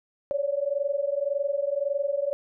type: tone pair together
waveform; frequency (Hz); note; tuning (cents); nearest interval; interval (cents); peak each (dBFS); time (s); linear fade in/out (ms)
sine; 554.4 / 576.2; C#5 / D5; 0 / -33; minor second; 67; -27; 0.31-2.33; 0
effects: none